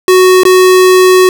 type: tone with dropouts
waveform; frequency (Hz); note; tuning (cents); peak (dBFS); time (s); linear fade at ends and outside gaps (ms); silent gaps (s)
square; 370; F#4; 0; -3; 0.08-1.29; 1; 0.434-0.452
effects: none